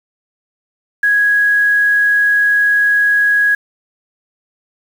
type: tone with quantisation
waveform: sine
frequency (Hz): 1661.2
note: G#6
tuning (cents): 0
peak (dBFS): -9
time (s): 1.03-3.55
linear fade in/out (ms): 5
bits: 6
effects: none